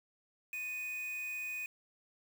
triangle tone with quantisation, 2489 Hz, D#7, in tune, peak -36 dBFS, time 0.53-1.66 s, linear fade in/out 2 ms, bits 8, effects none

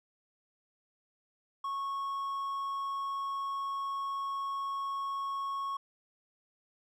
triangle tone, 1101 Hz, C#6, 12 cents flat, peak -31 dBFS, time 1.64-5.77 s, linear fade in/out 5 ms, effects none

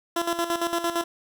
15% pulse tone with tremolo, 340 Hz, F4, 46 cents flat, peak -16 dBFS, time 0.16-1.04 s, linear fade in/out 5 ms, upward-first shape square, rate 8.8 Hz, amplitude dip 65%, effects none

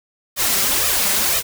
white noise with flanger, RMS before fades -18 dBFS, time 0.36-1.43 s, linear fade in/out 50 ms, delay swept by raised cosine 1.6 to 5.2 ms, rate 2 Hz, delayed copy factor +0.95, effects none

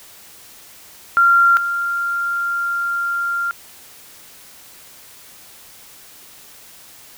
sine tone pair in turn, 1383 / 1390.3 Hz, F6 / F6, -17 / -8 cents, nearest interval unison, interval 9 cents, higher second, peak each -9 / -18 dBFS, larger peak first, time 1.17-1.57 / 1.57-3.51 s, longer second, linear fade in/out 0 ms, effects white hiss -43 dBFS RMS until 7.17 s

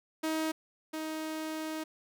sawtooth tone pair in turn, 316.4 / 314.2 Hz, D#4 / D#4, +29 / +17 cents, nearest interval unison, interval 12 cents, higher first, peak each -26 / -31 dBFS, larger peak first, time 0.23-0.52 / 0.93-1.84 s, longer second, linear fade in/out 10 ms, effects none

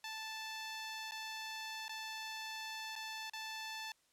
10% pulse tone with dropouts, 879 Hz, A5, 2 cents flat, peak -34 dBFS, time 0.04-3.92 s, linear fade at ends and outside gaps 2 ms, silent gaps 1.111-1.119 / 1.882-1.893 / 2.955-2.961 / 3.298-3.334 s, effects white hiss -74 dBFS RMS until 4.12 s + low-pass 10000 Hz 12 dB/octave

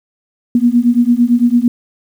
sine beating tone pair, 235.8 / 244.7 Hz, A#3 / B3, +20 / -16 cents, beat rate 8.9 Hz, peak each -11 dBFS, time 0.55-1.68 s, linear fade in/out 2 ms, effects 7-bit

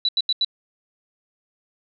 sine tone bursts, 3951 Hz, B7, in tune, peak -17 dBFS, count 4, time 0.05-0.447 s, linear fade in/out 2 ms, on 37 ms, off 83 ms, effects none

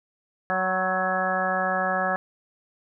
harmonic tone with a mistuned harmonic, 186.7 Hz, F#3, 16 cents sharp, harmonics 1 / 2 / 3 / 4 / 5 / 6 / 7 / 8 / 9, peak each -33 / -39 / -29 / -27 / -38 / -33 / -30 / -39 / -28 dBFS, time 0.5-2.16 s, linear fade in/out 0 ms, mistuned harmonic 6, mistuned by -35 cents, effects none

